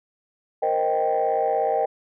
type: chord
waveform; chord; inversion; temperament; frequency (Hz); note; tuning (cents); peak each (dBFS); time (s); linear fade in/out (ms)
sine; C minor seventh; third; equal; 466.2 / 523.3 / 622.3 / 784; Bb4 / C5 / Eb5 / G5; 0 / 0 / 0 / 0; -25 / -26 / -24 / -22; 0.62-1.86; 10
effects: tanh soft clip ceiling -13 dBFS